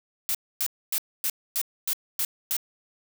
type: noise bursts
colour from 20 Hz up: blue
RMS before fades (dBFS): -26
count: 8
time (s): 0.29-2.566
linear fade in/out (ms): 0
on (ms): 57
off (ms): 260
effects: none